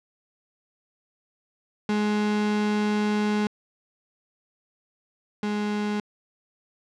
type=tone pair in turn; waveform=35% pulse; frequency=209.8 / 208.6 Hz; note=G#3 / G#3; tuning=+18 / +8 cents; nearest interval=unison; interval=10 cents; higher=first; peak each=-20 / -23 dBFS; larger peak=first; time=1.89-3.47 / 5.43-6 s; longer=first; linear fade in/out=2 ms; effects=low-pass 5000 Hz 12 dB/octave